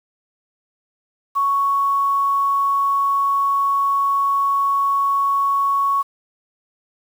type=tone with quantisation; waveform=sine; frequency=1111 Hz; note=C#6; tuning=4 cents sharp; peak=-15 dBFS; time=1.35-6.03 s; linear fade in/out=20 ms; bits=7; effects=none